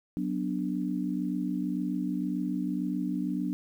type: chord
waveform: sine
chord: B minor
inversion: second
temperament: equal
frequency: 185 / 246.9 / 293.7 Hz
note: F#3 / B3 / D4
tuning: 0 / 0 / 0 cents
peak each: -32 / -33 / -32 dBFS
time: 0.17-3.53 s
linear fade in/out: 0 ms
effects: 10-bit